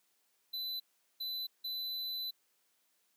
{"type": "tone bursts at uneven times", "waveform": "square", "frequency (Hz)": 4007, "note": "B7", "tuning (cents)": 24, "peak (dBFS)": -37, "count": 3, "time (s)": [[0.53, 0.8], [1.2, 1.47], [1.64, 2.31]], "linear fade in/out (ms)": 10, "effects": ["white hiss -75 dBFS RMS until 3.16 s", "high-pass 200 Hz 12 dB/octave"]}